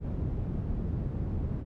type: low-pass noise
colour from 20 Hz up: white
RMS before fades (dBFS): -32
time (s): 0-1.65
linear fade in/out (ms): 50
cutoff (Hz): 140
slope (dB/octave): 12
effects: none